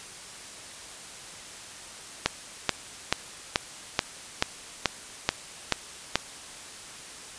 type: click train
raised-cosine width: 0.2 ms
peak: -3 dBFS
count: 10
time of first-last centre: 2.26-6.156 s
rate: 2.31 Hz
effects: white hiss -43 dBFS RMS until 7.38 s + resampled to 22050 Hz